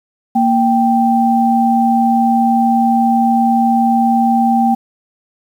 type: tone pair together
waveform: sine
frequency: 233.1 / 784 Hz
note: A#3 / G5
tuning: 0 / 0 cents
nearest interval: octave + major sixth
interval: 2100 cents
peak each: -12 dBFS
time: 0.35-4.75 s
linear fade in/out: 10 ms
effects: 7-bit